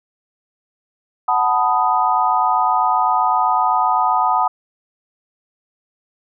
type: chord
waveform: sine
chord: B dominant seventh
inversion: second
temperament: equal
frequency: 740 / 880 / 987.8 / 1244.5 Hz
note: F#5 / A5 / B5 / D#6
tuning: 0 / 0 / 0 / 0 cents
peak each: -19 dBFS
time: 1.28-4.48 s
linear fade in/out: 5 ms
effects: none